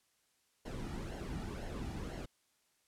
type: noise with flanger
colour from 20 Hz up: brown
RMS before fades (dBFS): -42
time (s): 0.65-2.26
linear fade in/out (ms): 10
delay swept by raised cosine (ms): 0.82 to 1.92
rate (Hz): 2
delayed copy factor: -0.6
effects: white hiss -75 dBFS RMS until 2.87 s + low-pass 11000 Hz 12 dB/octave